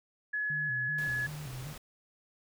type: tone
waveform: sine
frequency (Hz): 1697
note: G#6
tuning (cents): +37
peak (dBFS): -30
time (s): 0.33-1.27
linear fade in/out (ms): 10
type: tone with vibrato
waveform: sine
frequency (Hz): 138.59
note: C#3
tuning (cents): 0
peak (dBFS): -39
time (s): 0.5-1.73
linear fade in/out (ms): 2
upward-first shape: square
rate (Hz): 2.6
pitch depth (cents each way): 140
type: noise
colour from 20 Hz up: pink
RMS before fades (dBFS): -47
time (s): 0.98-1.78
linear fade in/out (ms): 5
effects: none